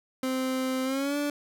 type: tone with pitch glide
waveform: 30% pulse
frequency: 260 to 290.2 Hz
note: C4 to D4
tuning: -11 to -21 cents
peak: -24 dBFS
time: 0.23-1.3 s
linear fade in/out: 2 ms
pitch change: +190 cents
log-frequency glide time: 0.84-1.17 s
effects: none